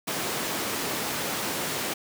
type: high-pass noise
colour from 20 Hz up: pink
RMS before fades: -30 dBFS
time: 0.07-1.94 s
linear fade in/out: 10 ms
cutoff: 210 Hz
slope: 12 dB/octave
effects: none